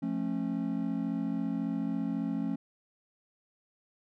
triangle chord, F augmented, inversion none, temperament just, 174.61 / 218.3 / 272.8 Hz, F3 / A3 / C#4, 0 / -13 / -28 cents, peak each -34 / -32 / -31 dBFS, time 0.02-2.56 s, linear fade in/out 10 ms, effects none

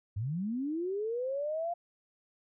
sine linear sweep, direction up, 92.5 to 702 Hz, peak -31 dBFS, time 0.16-1.74 s, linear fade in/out 10 ms, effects none

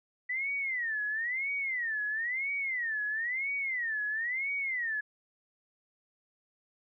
sine tone with vibrato, 1950 Hz, B6, 23 cents flat, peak -30 dBFS, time 0.29-5.01 s, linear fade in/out 10 ms, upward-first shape sine, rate 1 Hz, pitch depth 250 cents each way, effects none

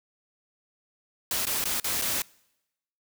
white noise with dropouts, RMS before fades -28 dBFS, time 1.31-2.22 s, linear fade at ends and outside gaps 2 ms, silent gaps 1.454-1.468 / 1.641-1.654 / 1.8-1.843 / 2.016-2.02 s, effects noise-tail reverb RT60 0.9 s tail -25 dB re dry

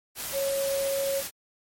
sine tone in noise, 550 Hz, C#5, 14 cents flat, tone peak -25 dBFS, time 0.32-1.23 s, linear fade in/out 50 ms, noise white, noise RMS -34 dBFS, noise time 0.15-1.31 s, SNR +6 dB, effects MP3 64 kbps

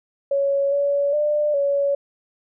sine tone with pitch steps, 557 / 567 / 596 / 563 Hz, C#5 / C#5 / D5 / C#5, +8 / +39 / +25 / +27 cents, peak -17 dBFS, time 0.31-1.95 s, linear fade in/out 5 ms, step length 410 ms, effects none

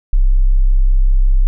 sine tone, 32.68 Hz, C1, 1 cent flat, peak -7 dBFS, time 0.13-1.47 s, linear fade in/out 0 ms, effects none

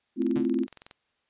sine chord, F major seventh, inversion first, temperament equal, 220 / 261.6 / 329.6 / 349.2 Hz, A3 / C4 / E4 / F4, 0 / 0 / 0 / 0 cents, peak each -30 / -26 / -30 / -30 dBFS, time 0.16-0.67 s, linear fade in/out 50 ms
click train, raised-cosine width 0.2 ms, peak -28 dBFS, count 16, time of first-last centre 0.22-0.911 s, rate 21.7 Hz
sawtooth tone with exponential decay, 146.83 Hz, D3, in tune, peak -28 dBFS, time 0.36-0.52 s, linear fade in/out 5 ms, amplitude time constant 33 ms
effects white hiss -73 dBFS RMS until 1.29 s + resampled to 8000 Hz

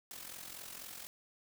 white noise with amplitude modulation, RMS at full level -45 dBFS, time 0.11-1.07 s, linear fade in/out 0 ms, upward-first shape sine, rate 44 Hz, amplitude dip 65%, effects none

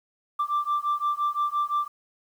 sine beating tone pair, 1174.7 / 1180.5 Hz, D6 / D6, 0 / +9 cents, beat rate 5.8 Hz, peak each -25 dBFS, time 0.39-1.88 s, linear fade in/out 10 ms, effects tanh soft clip ceiling -19 dBFS + 9-bit

